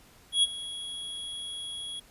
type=tone with ADSR envelope; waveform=square; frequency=3329 Hz; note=G#7; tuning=3 cents sharp; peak=-19 dBFS; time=0.32-2 s; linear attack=110 ms; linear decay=31 ms; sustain=-17 dB; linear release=9 ms; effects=pink hiss -57 dBFS RMS until 2.1 s + resampled to 32000 Hz